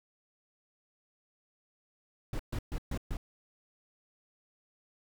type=noise bursts; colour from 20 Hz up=brown; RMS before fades=-34 dBFS; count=5; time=2.33-3.17 s; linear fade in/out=2 ms; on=64 ms; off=130 ms; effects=none